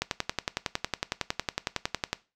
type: click train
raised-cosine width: 0.2 ms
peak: -9 dBFS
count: 24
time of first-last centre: 0.02-2.13 s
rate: 10.9 Hz
effects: noise-tail reverb RT60 0.3 s tail -19 dB re dry